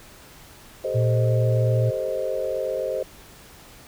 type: chord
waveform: sine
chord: A half-diminished seventh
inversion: third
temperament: equal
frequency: 392 / 440 / 523.3 / 622.3 Hz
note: G4 / A4 / C5 / Eb5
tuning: 0 / 0 / 0 / 0 cents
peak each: -32 / -32 / -26 / -29 dBFS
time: 0.84-3.03 s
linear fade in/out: 5 ms
type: tone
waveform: sine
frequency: 116.54 Hz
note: A#2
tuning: in tune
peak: -18 dBFS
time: 0.94-1.91 s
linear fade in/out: 20 ms
effects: pink hiss -47 dBFS RMS until 3.87 s